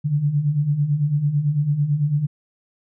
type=beating tone pair; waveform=sine; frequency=140 / 149 Hz; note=C#3 / D3; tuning=+18 / +25 cents; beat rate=9 Hz; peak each=-24 / -18 dBFS; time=0.04-2.27 s; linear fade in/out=20 ms; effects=none